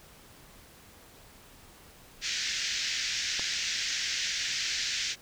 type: band-pass noise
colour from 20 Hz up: white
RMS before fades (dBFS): -32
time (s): 2.21-5.16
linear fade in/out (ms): 50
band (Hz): 1600 to 6400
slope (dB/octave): 48
type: click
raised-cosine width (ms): 1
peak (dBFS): -25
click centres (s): 3.395
effects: pink hiss -54 dBFS RMS until 5.21 s